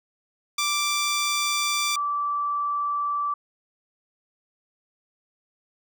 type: tone pair in turn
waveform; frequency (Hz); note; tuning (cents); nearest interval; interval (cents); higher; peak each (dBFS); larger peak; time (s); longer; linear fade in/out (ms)
10% pulse / sine; 1174.7 / 1161.9; D6 / D6; 0 / -19; unison; 19; first; -14 / -23; first; 0.58-1.96 / 1.96-3.34; neither; 5
effects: none